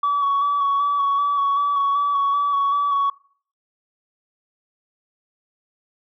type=tone with vibrato; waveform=sine; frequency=1133 Hz; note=C#6; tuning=37 cents sharp; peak=-15 dBFS; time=0.03-3.1 s; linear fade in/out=5 ms; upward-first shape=square; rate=2.6 Hz; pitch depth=22 cents each way; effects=noise-tail reverb RT60 0.5 s tail -21 dB re dry + tanh soft clip ceiling -14 dBFS